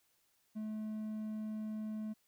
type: tone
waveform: triangle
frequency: 215.7 Hz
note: A3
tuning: 34 cents flat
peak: -36 dBFS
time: 0.55-2.14 s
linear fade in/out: 20 ms
effects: white hiss -75 dBFS RMS until 2.27 s